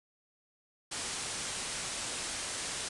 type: low-pass noise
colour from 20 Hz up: white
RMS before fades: -38 dBFS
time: 0.91-2.89 s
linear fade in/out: 10 ms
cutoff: 9900 Hz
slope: 96 dB/octave
effects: none